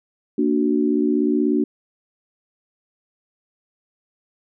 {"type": "chord", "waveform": "sine", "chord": "Bb augmented", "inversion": "none", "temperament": "equal", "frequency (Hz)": [233.1, 293.7, 370], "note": ["Bb3", "D4", "F#4"], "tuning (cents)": [0, 0, 0], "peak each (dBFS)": [-21, -19, -22], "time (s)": [0.38, 1.64], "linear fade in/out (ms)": 5, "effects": []}